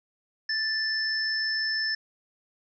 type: tone pair together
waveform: sine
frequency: 1760 / 5274 Hz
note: A6 / E8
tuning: 0 / 0 cents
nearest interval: octave + perfect fifth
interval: 1900 cents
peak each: -28 dBFS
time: 0.49-1.95 s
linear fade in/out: 5 ms
effects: none